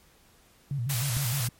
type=tone with vibrato; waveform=sine; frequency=128.9 Hz; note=C3; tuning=26 cents flat; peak=-27 dBFS; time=0.71-1.49 s; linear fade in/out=2 ms; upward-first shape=square; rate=6.5 Hz; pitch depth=150 cents each way
type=band-stop noise; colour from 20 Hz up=white; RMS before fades=-32 dBFS; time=0.89-1.48 s; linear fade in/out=10 ms; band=130 to 520 Hz; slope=24 dB/octave
type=click; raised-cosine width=5 ms; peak=-23 dBFS; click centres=1.168 s
effects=pink hiss -60 dBFS RMS until 1.59 s + MP3 64 kbps